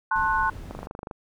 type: chord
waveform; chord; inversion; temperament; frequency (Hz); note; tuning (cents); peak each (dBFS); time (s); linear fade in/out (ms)
sine; F# diminished; first; just; 888 / 1065.6 / 1480; A5 / C6 / F#6; +16 / +31 / 0; -25; 0.11-0.5; 5
type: noise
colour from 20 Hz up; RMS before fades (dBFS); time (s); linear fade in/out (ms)
brown; -38; 0.15-0.87; 10
type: click train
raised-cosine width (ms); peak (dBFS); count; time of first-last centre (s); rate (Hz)
1; -21; 11; 0.71-1.112; 24.9
effects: none